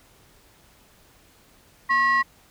sine tone pair together, 1079.8 / 1924 Hz, C#6 / B6, -46 / -46 cents, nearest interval minor seventh, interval 1000 cents, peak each -18 dBFS, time 1.89-2.23 s, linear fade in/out 20 ms, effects tanh soft clip ceiling -14 dBFS + pink hiss -56 dBFS RMS until 2.5 s

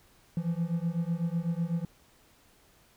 triangle beating tone pair, 164.81 / 172.81 Hz, E3 / F3, 0 / -18 cents, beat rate 8 Hz, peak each -29 dBFS, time 0.37-1.85 s, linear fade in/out 2 ms, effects pink hiss -62 dBFS RMS until 2.96 s

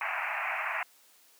white band-pass noise, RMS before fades -33 dBFS, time 0.01-0.83 s, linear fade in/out 2 ms, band 640 to 2600 Hz, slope 96 dB/octave, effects white hiss -61 dBFS RMS until 1.39 s + high-pass 300 Hz 12 dB/octave

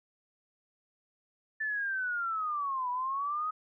sine linear two-way sweep, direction down then up, 1765 to 976 to 1269 Hz, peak -30 dBFS, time 1.6-3.51 s, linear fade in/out 10 ms, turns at 2.9 s, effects none

